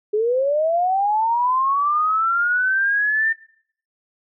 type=linear sweep; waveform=sine; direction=up; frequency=410.9 to 1807 Hz; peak=-16 dBFS; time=0.13-3.33 s; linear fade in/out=10 ms; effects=noise-tail reverb RT60 0.6 s tail -22 dB re dry